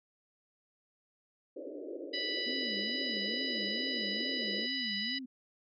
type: band-pass noise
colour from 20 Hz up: pink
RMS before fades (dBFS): -43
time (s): 1.56-4.67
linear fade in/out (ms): 10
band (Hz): 280 to 600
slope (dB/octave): 96
type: harmonic tone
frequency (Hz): 987.8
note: B5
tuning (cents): 0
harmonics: 2 / 3 / 4 / 5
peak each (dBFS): -39 / -39 / -39 / -39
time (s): 2.13-5.19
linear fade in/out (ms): 10
type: tone with vibrato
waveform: sine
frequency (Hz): 231.6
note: A#3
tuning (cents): -11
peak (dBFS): -40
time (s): 2.46-5.26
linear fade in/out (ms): 10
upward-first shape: sine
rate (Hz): 2.3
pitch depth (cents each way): 260
effects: none